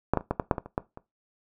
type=clicks; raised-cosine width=1 ms; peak=-7 / -9 / -28 / -11 / -11 / -6 / -16 / -26 / -11 / -26 dBFS; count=10; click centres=0.136 / 0.173 / 0.209 / 0.31 / 0.398 / 0.512 / 0.582 / 0.66 / 0.779 / 0.974 s; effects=noise-tail reverb RT60 0.2 s tail -18 dB re dry